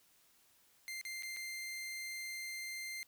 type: tone with dropouts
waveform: sawtooth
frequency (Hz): 2093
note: C7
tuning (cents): 0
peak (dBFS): -38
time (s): 0.88-3.03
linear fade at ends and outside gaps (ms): 0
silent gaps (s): 1.013-1.051 / 1.224-1.232 / 1.364-1.369
effects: white hiss -69 dBFS RMS until 3.07 s